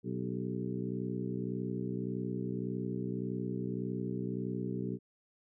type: harmonic tone with a mistuned harmonic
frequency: 61.74 Hz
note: B1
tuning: in tune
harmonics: 2 / 3 / 4 / 5 / 6 / 7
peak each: -40 / -38 / -40 / -43 / -42 / -46 dBFS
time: 0.03-4.99 s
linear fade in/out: 50 ms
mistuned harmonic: 6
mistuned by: +52 cents
effects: none